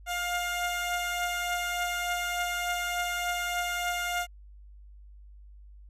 15% pulse beating tone pair, 706 / 709.4 Hz, F5 / F5, +19 / +27 cents, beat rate 3.4 Hz, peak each -23 / -31 dBFS, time 0.06-4.27 s, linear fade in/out 50 ms, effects added 50 Hz sine -47 dBFS peak until 5.89 s + resampled to 32000 Hz

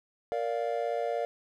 triangle chord, Bb major, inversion none, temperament just, 466.2 / 582.7 / 699.2 Hz, Bb4 / D5 / F5, 0 / -14 / +2 cents, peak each -31 dBFS, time 0.32-1.25 s, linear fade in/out 0 ms, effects none

